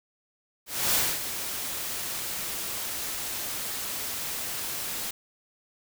white noise with ADSR envelope, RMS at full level -23 dBFS, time 0.66-5.11 s, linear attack 280 ms, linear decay 250 ms, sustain -10 dB, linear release 6 ms, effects none

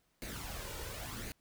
pink noise with flanger, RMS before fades -43 dBFS, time 0.22-1.32 s, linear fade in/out 0 ms, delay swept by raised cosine 0.45 to 2.15 ms, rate 0.92 Hz, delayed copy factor +0.55, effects pink hiss -75 dBFS RMS until 1.4 s

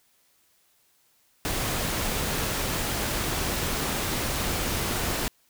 pink noise, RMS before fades -28 dBFS, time 1.45-5.28 s, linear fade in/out 0 ms, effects white hiss -65 dBFS RMS until 5.49 s

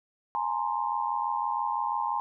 sine tone cluster, 839 / 925 / 1048 Hz, G#5 / A#5 / C6, +17 / -14 / +2 cents, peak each -31 dBFS, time 0.35-2.2 s, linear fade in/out 0 ms, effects none

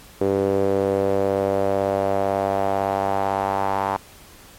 sawtooth tone with band-pass filter sweep, 98 Hz, G2, in tune, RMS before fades -21 dBFS, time 0.21-3.97 s, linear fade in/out 0 ms, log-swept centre 430 to 900 Hz, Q 3.4, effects pink hiss -46 dBFS RMS until 4.58 s + MP3 64 kbps

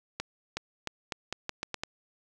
accelerating click train, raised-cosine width 0.2 ms, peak -15 dBFS, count 9, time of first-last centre 0.2-1.835 s, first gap 370 ms, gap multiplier 0.82, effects none

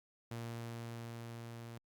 sawtooth tone with level ramp, 116.54 Hz, A#2, in tune, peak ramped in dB -37 to -43 dBFS, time 0.31-1.78 s, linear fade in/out 5 ms, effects Opus 48 kbps

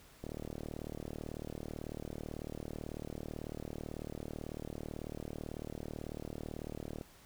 click train, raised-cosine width 2 ms, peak -28 dBFS, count 259, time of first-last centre 0.24-7.012 s, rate 38.1 Hz, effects pink hiss -60 dBFS RMS until 7.25 s

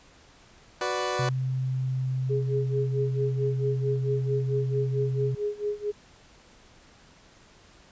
20% pulse chord, B minor, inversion second, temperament equal, 370 / 493.9 / 587.3 Hz, F#4 / B4 / D5, 0 / 0 / 0 cents, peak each -26 dBFS, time 0.81-1.29 s, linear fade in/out 2 ms
sine tone, 129.9 Hz, C3, 12 cents flat, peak -25 dBFS, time 1.19-5.35 s, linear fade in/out 5 ms
sine tone with tremolo, 415.3 Hz, G#4, in tune, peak -24 dBFS, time 2.29-5.92 s, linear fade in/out 20 ms, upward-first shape sine, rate 4.5 Hz, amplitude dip 90%
effects pink hiss -55 dBFS RMS until 7.91 s + resampled to 16000 Hz

